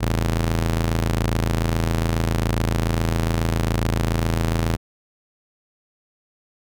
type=ring-modulated tone; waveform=sawtooth; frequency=82.41 Hz; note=E2; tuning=in tune; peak=-12 dBFS; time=0-4.77 s; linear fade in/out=20 ms; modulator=27.6 Hz; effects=none